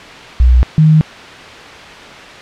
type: tone pair in turn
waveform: sine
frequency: 61.74 / 156.07 Hz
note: B1 / D#3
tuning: 0 / +6 cents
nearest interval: octave + major third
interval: 1606 cents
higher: second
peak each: -4 dBFS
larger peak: neither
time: 0.4-0.63 / 0.78-1.01 s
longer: neither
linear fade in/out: 0 ms
effects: white hiss -31 dBFS RMS until 2.41 s + low-pass 3000 Hz 12 dB/octave